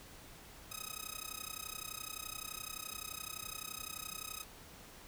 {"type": "tone with amplitude modulation", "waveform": "5% pulse", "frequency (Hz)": 1267, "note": "D#6", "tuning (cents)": 31, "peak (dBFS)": -27, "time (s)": [0.71, 4.44], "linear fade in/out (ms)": 10, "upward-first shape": "sine", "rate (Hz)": 31.7, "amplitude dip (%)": 100, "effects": ["pink hiss -55 dBFS RMS until 5.07 s"]}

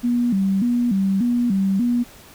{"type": "tone with vibrato", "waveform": "sine", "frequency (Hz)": 216.2, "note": "A3", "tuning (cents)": -30, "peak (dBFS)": -16, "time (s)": [0.03, 2.04], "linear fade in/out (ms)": 20, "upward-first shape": "square", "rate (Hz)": 1.7, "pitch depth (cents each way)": 190, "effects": ["pink hiss -45 dBFS RMS until 2.34 s"]}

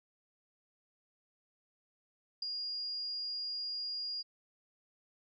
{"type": "tone with ADSR envelope", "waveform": "sine", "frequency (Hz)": 4842, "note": "D#8", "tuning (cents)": -48, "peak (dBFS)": -31, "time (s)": [2.42, 4.23], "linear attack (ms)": 6, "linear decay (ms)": 6, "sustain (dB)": -5, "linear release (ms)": 23, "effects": []}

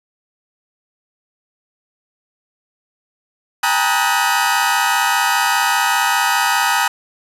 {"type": "tone cluster", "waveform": "30% pulse", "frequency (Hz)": [799, 894, 959, 1262, 1473], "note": ["G5", "A5", "A#5", "D#6", "F#6"], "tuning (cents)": [33, 27, 49, 24, -8], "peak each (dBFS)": -18, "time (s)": [3.63, 6.88], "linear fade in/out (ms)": 5, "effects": ["resampled to 32000 Hz", "7-bit"]}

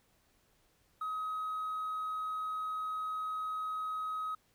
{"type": "tone with hard clipping", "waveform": "triangle", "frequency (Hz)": 1267, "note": "D#6", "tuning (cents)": 31, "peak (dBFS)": -34, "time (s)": [1.01, 4.35], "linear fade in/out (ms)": 5, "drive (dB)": 2, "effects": ["pink hiss -71 dBFS RMS until 4.54 s"]}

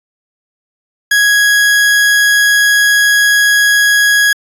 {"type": "tone", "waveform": "40% pulse", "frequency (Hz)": 1661.2, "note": "G#6", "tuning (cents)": 0, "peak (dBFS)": -6, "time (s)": [1.11, 4.33], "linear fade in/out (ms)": 5, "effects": ["resampled to 32000 Hz"]}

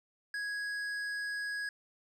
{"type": "tone with hard clipping", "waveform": "triangle", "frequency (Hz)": 1661.2, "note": "G#6", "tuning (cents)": 0, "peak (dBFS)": -36, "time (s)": [0.34, 1.69], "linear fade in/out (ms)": 2, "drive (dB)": 12, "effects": []}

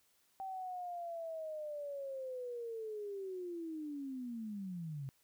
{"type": "linear sweep", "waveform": "sine", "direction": "down", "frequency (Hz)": [775, 130.9], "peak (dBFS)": -40, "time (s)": [0.4, 5.09], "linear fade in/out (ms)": 0, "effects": ["white hiss -73 dBFS RMS until 5.23 s"]}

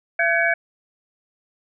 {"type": "tone cluster", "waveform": "sine", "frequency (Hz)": [676, 1526, 1680, 2258], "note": ["E5", "G6", "G#6", "C#7"], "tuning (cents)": [43, -47, 19, 31], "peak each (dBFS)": -22, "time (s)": [0.19, 0.54], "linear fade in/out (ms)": 5, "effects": []}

